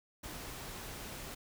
pink noise, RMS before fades -45 dBFS, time 0.23-1.35 s, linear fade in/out 10 ms, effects none

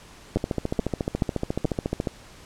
two click trains, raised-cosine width 2 ms, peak -11 / -9 dBFS, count 25 / 4, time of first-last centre 0.37-2.072 / 0.36-1.653 s, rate 14.1 / 2.32 Hz, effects pink hiss -48 dBFS RMS until 2.45 s + low-pass 9000 Hz 12 dB/octave

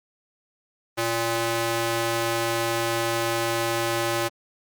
square tone with high-pass filter, 115.5 Hz, A#2, 16 cents flat, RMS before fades -25 dBFS, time 0.97-4.29 s, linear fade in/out 20 ms, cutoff 380 Hz, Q 0.61, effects Opus 24 kbps

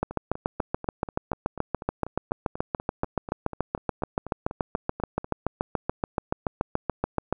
two click trains, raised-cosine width 1 ms, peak -21 / -10 dBFS, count 22 / 52, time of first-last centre 0.11-5.244 / 0.03-7.326 s, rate 4.09 / 6.99 Hz, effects none

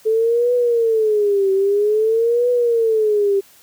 sine tone with vibrato, 435.2 Hz, A4, 19 cents flat, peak -13 dBFS, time 0.05-3.41 s, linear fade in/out 20 ms, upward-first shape triangle, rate 0.51 Hz, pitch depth 220 cents each way, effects white hiss -49 dBFS RMS until 3.62 s

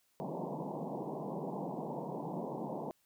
pink band-pass noise, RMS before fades -40 dBFS, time 0.2-2.91 s, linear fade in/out 0 ms, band 140 to 1000 Hz, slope 96 dB/octave, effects white hiss -74 dBFS RMS until 3.05 s

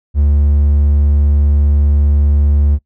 triangle tone, 72.5 Hz, D2, 22 cents flat, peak -6 dBFS, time 0.14-2.79 s, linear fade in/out 50 ms, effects noise-tail reverb RT60 0.1 s tail -22 dB re dry

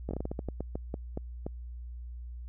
slowing click train, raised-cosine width 2 ms, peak -21 dBFS, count 14, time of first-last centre 0.09-1.465 s, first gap 20 ms, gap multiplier 1.25, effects added 60 Hz sine -39 dBFS peak until 2.48 s

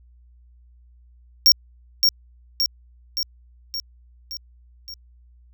square tone with echo, 5540 Hz, F8, 15 cents flat, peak -10 dBFS, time 1.46-1.52 s, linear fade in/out 0 ms, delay 570 ms, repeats 6, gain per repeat -4 dB, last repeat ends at 4.94 s, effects added 60 Hz sine -49 dBFS peak until 5.53 s

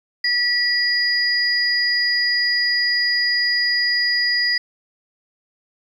sine tone pair together, 1941 / 4891 Hz, B6 / D#8, -31 / -31 cents, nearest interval octave + major third, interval 1600 cents, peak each -19 / -19 dBFS, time 0.24-4.58 s, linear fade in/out 5 ms, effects 8-bit

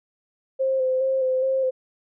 sine tone with vibrato, 523.3 Hz, C5, in tune, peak -19 dBFS, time 0.59-1.71 s, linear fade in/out 20 ms, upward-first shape square, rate 2.4 Hz, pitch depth 22 cents each way, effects none

